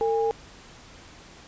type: tone pair together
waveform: sine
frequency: 450.8 / 815 Hz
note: A4 / G#5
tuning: +42 / -33 cents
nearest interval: minor seventh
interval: 1025 cents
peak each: -22 / -27 dBFS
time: 0.01-0.31 s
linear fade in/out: 0 ms
effects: pink hiss -48 dBFS RMS until 1.47 s + resampled to 16000 Hz